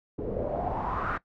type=noise with low-pass filter sweep; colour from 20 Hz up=pink; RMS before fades=-31 dBFS; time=0.18-1.18 s; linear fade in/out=10 ms; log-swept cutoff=400 to 1500 Hz; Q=5; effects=noise-tail reverb RT60 0.1 s tail -18 dB re dry